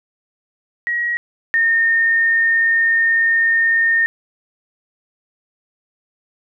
sine tone pair in turn, 1902 / 1829.1 Hz, A#6 / A#6, +34 / -33 cents, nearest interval minor second, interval 67 cents, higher first, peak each -17 / -12 dBFS, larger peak second, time 0.87-1.17 / 1.54-4.06 s, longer second, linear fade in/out 0 ms, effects none

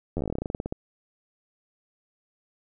slowing click train, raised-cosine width 2 ms, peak -16 dBFS, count 19, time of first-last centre 0.17-0.724 s, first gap 11 ms, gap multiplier 1.11, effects none

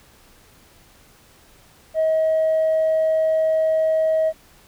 triangle tone with tanh clipping, 636 Hz, D#5, 38 cents sharp, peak -16 dBFS, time 1.94-4.33 s, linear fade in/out 50 ms, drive 5 dB, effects pink hiss -52 dBFS RMS until 4.67 s

